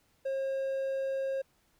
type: tone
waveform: triangle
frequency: 538 Hz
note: C5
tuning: 48 cents sharp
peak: -28 dBFS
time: 0.25-1.42 s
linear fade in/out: 10 ms
effects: pink hiss -70 dBFS RMS until 1.79 s